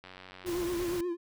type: click train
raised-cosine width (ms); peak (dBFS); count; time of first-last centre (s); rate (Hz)
0.3; -31; 40; 0.04-0.46; 92.8
type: tone with vibrato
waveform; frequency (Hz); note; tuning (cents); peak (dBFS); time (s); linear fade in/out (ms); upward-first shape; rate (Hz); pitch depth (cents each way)
triangle; 349.2; F4; 0; -28; 0.44-1.17; 50; triangle; 8.4; 69
type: noise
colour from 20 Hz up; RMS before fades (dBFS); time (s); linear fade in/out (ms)
pink; -41; 0.46-1.01; 5
effects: none